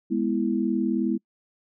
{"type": "chord", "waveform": "sine", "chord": "E major", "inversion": "first", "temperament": "equal", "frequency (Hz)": [207.7, 246.9, 329.6], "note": ["G#3", "B3", "E4"], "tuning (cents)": [0, 0, 0], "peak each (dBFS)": -26, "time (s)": [0.1, 1.18], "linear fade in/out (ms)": 20, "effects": ["noise-tail reverb RT60 0.1 s tail -26 dB re dry"]}